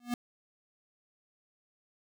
square tone with exponential growth, 241.7 Hz, B3, 37 cents flat, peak -27 dBFS, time 0-0.14 s, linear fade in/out 2 ms, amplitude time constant 30 ms, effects none

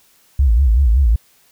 sine tone with vibrato, 61.74 Hz, B1, in tune, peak -9 dBFS, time 0.39-1.16 s, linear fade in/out 5 ms, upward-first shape sine, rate 5.3 Hz, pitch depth 240 cents each way, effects white hiss -54 dBFS RMS until 1.51 s

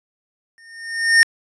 square tone with exponential growth, 1828 Hz, A#6, 34 cents flat, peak -7 dBFS, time 0.58-1.23 s, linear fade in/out 0 ms, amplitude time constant 140 ms, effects resampled to 22050 Hz

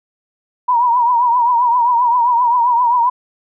sine tone with vibrato, 963 Hz, B5, 44 cents flat, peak -10 dBFS, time 0.68-3.1 s, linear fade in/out 10 ms, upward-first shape triangle, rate 7.6 Hz, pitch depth 89 cents each way, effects none

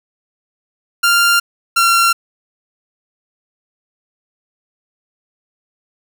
sawtooth tone pair in turn, 1393 / 1369.1 Hz, F6 / F6, -5 / -35 cents, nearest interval unison, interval 30 cents, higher first, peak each -6 dBFS, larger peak neither, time 1.03-1.4 / 1.76-2.13 s, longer neither, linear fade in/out 10 ms, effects none

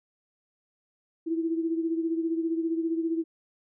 sine beating tone pair, 326.9 / 341.9 Hz, E4 / F4, -14 / -37 cents, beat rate 15 Hz, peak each -26 / -33 dBFS, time 1.26-3.24 s, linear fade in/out 20 ms, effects none

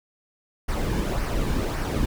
brown noise with flanger, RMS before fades -25 dBFS, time 0.68-2.06 s, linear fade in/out 10 ms, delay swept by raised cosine 0.26 to 1.56 ms, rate 1.8 Hz, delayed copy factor -0.5, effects none

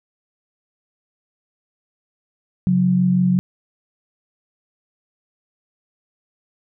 sine tone pair together, 136.7 / 182.47 Hz, C#3 / F#3, -24 / -24 cents, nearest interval perfect fourth, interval 500 cents, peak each -21 / -14 dBFS, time 2.67-3.39 s, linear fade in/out 0 ms, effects none

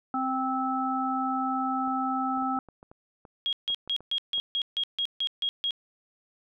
harmonic tone, 261.6 Hz, C4, in tune, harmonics 1 / 3 / 5, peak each -30 / -30 / -30 dBFS, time 0.14-2.59 s, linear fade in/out 2 ms
clicks, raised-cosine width 1 ms, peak -34 dBFS, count 12, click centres 1.877 / 2.375 / 2.424 / 2.57 / 2.687 / 2.829 / 2.915 / 3.252 / 3.702 / 3.876 / 4.006 / 4.381 s
sine tone bursts, 3279 Hz, G#7, 23 cents flat, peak -25 dBFS, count 11, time 3.46-5.708 s, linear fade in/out 0 ms, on 68 ms, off 150 ms
effects none

